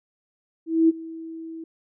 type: tone with ADSR envelope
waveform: sine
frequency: 325.7 Hz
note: E4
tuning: 21 cents flat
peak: -12 dBFS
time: 0.66-1.64 s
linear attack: 230 ms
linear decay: 24 ms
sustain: -21 dB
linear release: 4 ms
effects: none